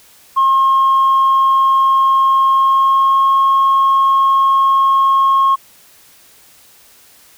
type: tone with pitch glide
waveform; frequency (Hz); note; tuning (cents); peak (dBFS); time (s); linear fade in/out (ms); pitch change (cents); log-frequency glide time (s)
sine; 1074 to 1082.7; C6 to C#6; +45 to -41; -7; 0.36-5.56; 20; +14; 2.5-3.33
effects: tanh soft clip ceiling -6 dBFS + white hiss -46 dBFS RMS until 7.37 s